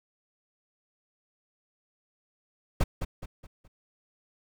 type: noise with echo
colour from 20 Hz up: brown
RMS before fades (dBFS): -22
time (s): 2.8-2.84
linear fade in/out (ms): 10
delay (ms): 210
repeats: 4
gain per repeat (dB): -8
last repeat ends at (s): 3.68
effects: none